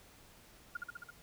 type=tone with echo; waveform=sine; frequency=1418 Hz; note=F6; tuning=26 cents sharp; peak=-35 dBFS; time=0.75-0.77 s; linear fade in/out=5 ms; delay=67 ms; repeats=5; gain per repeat=-2 dB; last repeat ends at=1.105 s; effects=pink hiss -60 dBFS RMS until 1.22 s